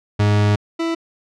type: tone pair in turn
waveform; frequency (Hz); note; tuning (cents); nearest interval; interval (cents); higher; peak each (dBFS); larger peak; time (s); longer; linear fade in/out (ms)
40% pulse; 103.83 / 330.8; G#2 / E4; 0 / +6; octave + minor sixth; 2006; second; -12 / -18; first; 0.19-0.56 / 0.79-0.95; first; 10
effects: low-pass 5000 Hz 12 dB/octave